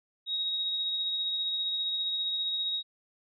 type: tone with tremolo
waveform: sine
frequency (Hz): 3783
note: A#7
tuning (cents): +25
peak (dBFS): -27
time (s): 0.26-2.83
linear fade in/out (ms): 50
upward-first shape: triangle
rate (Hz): 15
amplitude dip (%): 30
effects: none